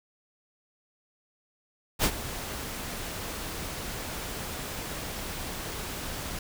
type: noise with ADSR envelope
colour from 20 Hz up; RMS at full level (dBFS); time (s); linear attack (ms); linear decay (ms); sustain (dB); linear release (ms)
pink; -22; 1.99-6.39; 49; 66; -14; 3
effects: none